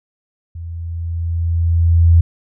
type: tone with level ramp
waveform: sine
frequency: 84 Hz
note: E2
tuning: 33 cents sharp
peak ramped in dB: -26 to -5 dBFS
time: 0.55-2.21 s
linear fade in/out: 5 ms
effects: none